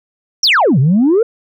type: exponential two-way sweep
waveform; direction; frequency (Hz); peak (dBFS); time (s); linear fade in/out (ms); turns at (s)
sine; down then up; 6030 to 123.47 to 484.4; -6; 0.43-1.23; 5; 0.79
effects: tanh soft clip ceiling -5 dBFS